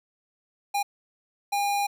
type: tone bursts at uneven times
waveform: square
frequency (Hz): 810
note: G#5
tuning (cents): -43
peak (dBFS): -24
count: 2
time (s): 0.74-0.83 / 1.52-1.87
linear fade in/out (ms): 10
effects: none